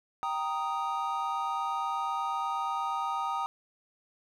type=chord; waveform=triangle; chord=Eb major; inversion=first; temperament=equal; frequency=784 / 932.3 / 1244.5 Hz; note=G5 / Bb5 / Eb6; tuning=0 / 0 / 0 cents; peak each=-33 / -32 / -31 dBFS; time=0.23-3.46 s; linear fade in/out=0 ms; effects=none